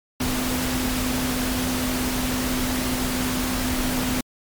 sine tone in noise, 253.5 Hz, B3, 45 cents sharp, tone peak -25 dBFS, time 0.2-4.21 s, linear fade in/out 5 ms, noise pink, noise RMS -26 dBFS, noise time 0.2-4.21 s, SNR -2 dB, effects MP3 96 kbps

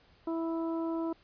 harmonic tone, 328.9 Hz, E4, 4 cents flat, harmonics 1 / 2 / 3 / 4, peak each -31 / -40 / -42 / -48 dBFS, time 0.27-1.13 s, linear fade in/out 5 ms, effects pink hiss -63 dBFS RMS until 1.23 s + resampled to 11025 Hz

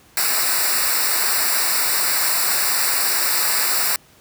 white noise with comb filter, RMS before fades -19 dBFS, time 0.17-3.96 s, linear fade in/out 2 ms, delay 0.31 ms, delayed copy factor -1, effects pink hiss -51 dBFS RMS until 4.2 s + high-pass 60 Hz 12 dB/octave

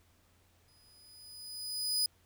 sawtooth tone with exponential growth, 4977 Hz, D#8, in tune, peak -24 dBFS, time 0.68-2.06 s, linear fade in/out 2 ms, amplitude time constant 300 ms, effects added 87 Hz sine -69 dBFS peak until 2.25 s + pink hiss -69 dBFS RMS until 2.25 s

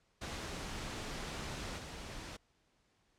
pink noise with level steps, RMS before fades -42 / -46 dBFS, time 0.21-2.37 s, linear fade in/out 10 ms, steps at 1.77 s, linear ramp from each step 20 ms, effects pink hiss -74 dBFS RMS until 3.18 s + low-pass 7000 Hz 12 dB/octave

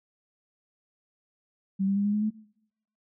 sine tone with pitch steps, 193.1 / 197.27 / 201.5 / 205.9 / 210.3 / 214.9 Hz, G3 / G3 / G3 / G#3 / G#3 / A3, -26 / +11 / +48 / -15 / +22 / -41 cents, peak -23 dBFS, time 1.79-2.306 s, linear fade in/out 20 ms, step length 86 ms, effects noise-tail reverb RT60 0.8 s tail -22 dB re dry

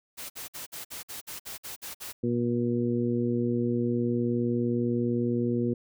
white noise bursts, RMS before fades -39 dBFS, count 11, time 0.17-2.13 s, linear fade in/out 20 ms, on 130 ms, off 53 ms
harmonic tone, 119.7 Hz, A#2, 46 cents sharp, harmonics 1 / 2 / 3 / 4, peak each -31 / -27 / -30 / -34 dBFS, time 2.23-5.74 s, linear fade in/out 10 ms
effects none

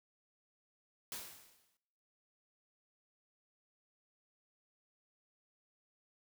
white noise with exponential decay, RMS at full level -42 dBFS, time 1.12-1.77 s, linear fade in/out 1 ms, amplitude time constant 140 ms, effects noise-tail reverb RT60 1.0 s tail -23 dB re dry

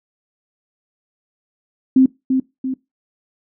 sine tone with echo, 261.6 Hz, C4, in tune, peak -7 dBFS, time 1.96-2.06 s, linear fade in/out 5 ms, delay 340 ms, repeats 2, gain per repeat -6 dB, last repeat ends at 2.74 s, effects noise-tail reverb RT60 0.2 s tail -21 dB re dry

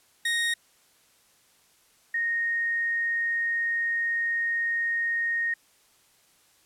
30% pulse / sine tone pair in turn, 1864.7 / 1858 Hz, A#6 / A#6, 0 / -6 cents, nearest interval unison, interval 6 cents, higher first, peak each -21 / -24 dBFS, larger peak first, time 0.25-0.54 / 2.14-5.54 s, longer second, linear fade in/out 5 ms, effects white hiss -62 dBFS RMS until 6.65 s + low-pass 12000 Hz 12 dB/octave

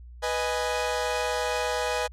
sawtooth chord, G# minor, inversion first, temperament equal, 493.9 / 622.3 / 830.6 Hz, B4 / D#5 / G#5, 0 / 0 / 0 cents, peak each -25 / -27 / -27 dBFS, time 0.22-2.08 s, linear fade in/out 20 ms, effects added 60 Hz sine -42 dBFS peak until 2.12 s + low-pass 9000 Hz 12 dB/octave

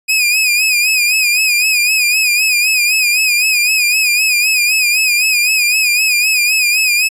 sawtooth tone with vibrato, 2489 Hz, D#7, in tune, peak -7 dBFS, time 0.08-7.09 s, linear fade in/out 20 ms, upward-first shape sine, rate 3.9 Hz, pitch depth 75 cents each way, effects resampled to 32000 Hz

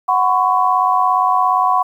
sine chord, F# suspended fourth, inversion none, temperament equal with one note detuned, 740 / 1011.4 / 1108.7 Hz, F#5 / B5 / C#6, 0 / +41 / 0 cents, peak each -16 dBFS, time 0.08-1.83 s, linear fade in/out 10 ms, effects 8-bit

